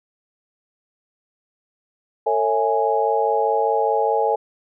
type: chord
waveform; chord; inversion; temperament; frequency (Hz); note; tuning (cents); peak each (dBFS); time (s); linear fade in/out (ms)
sine; A major seventh; none; equal with one note detuned; 449.5 / 554.4 / 659.3 / 830.6; A4 / C#5 / E5 / G#5; +37 / 0 / 0 / 0; -21 / -24 / -25 / -20; 2.26-4.36; 10
effects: none